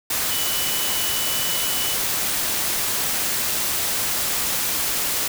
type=tone in noise; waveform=sine; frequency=2969 Hz; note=F#7; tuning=5 cents sharp; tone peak=-29 dBFS; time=0.31-1.94 s; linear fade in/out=5 ms; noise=white; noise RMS=-23 dBFS; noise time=0.1-5.28 s; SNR=-9 dB; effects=none